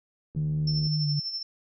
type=click train; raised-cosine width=3 ms; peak=-31 dBFS; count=40; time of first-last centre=0.35-0.869 s; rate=75.2 Hz
type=tone with pitch glide; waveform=sine; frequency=152.5 to 146.88 Hz; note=D#3 to D3; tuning=-34 to +1 cents; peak=-24 dBFS; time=0.36-1.2 s; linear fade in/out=10 ms; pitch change=-65 cents; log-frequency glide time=1.01-1.07 s
type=tone with tremolo; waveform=sine; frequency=5350 Hz; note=E8; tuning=25 cents sharp; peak=-28 dBFS; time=0.67-1.43 s; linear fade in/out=5 ms; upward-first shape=sine; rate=12 Hz; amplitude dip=55%
effects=none